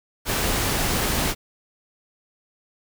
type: noise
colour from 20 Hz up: pink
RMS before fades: -23 dBFS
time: 0.25-1.35 s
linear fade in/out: 50 ms
effects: none